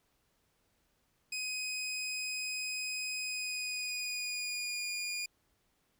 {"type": "tone with pitch glide", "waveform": "20% pulse", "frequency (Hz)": [2511, 2431], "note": ["D#7", "D#7"], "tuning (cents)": [15, -41], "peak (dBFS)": -30, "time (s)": [1.32, 5.26], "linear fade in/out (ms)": 5, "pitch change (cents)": -56, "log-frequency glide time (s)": [3.19, 4.88], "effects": ["pink hiss -75 dBFS RMS until 5.99 s"]}